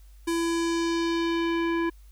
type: tone with low-pass filter sweep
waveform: square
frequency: 334.9 Hz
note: E4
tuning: 27 cents sharp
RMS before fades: -26 dBFS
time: 0.27-1.9 s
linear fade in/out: 10 ms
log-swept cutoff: 11000 to 1900 Hz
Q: 1.4
effects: added 50 Hz sine -47 dBFS peak until 2.11 s + white hiss -64 dBFS RMS until 2.11 s